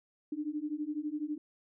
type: beating tone pair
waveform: sine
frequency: 293.7 / 305.7 Hz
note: D4 / D#4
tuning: 0 / -30 cents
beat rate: 12 Hz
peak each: -37 / -36 dBFS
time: 0.32-1.38 s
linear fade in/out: 5 ms
effects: none